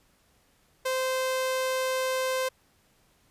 sawtooth tone, 519 Hz, C5, 14 cents flat, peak -22 dBFS, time 0.85-2.49 s, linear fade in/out 10 ms, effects pink hiss -65 dBFS RMS until 3.3 s + resampled to 32000 Hz

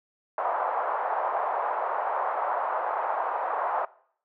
pink band-pass noise, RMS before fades -28 dBFS, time 0.38-3.85 s, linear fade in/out 2 ms, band 650 to 1100 Hz, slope 24 dB/octave, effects noise-tail reverb RT60 0.6 s tail -21 dB re dry + high-pass 400 Hz 12 dB/octave

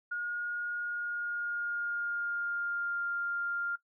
sine tone with pitch glide, 1433 to 1398.7 Hz, F6 to F6, +44 to +2 cents, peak -31 dBFS, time 0.11-3.76 s, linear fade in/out 10 ms, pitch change -42 cents, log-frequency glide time 0.78-3.02 s, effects noise-tail reverb RT60 0.1 s tail -18 dB re dry

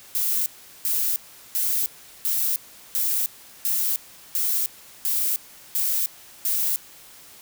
violet noise bursts, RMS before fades -23 dBFS, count 10, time 0.15-6.76 s, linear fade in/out 0 ms, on 310 ms, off 390 ms, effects white hiss -47 dBFS RMS until 7.41 s

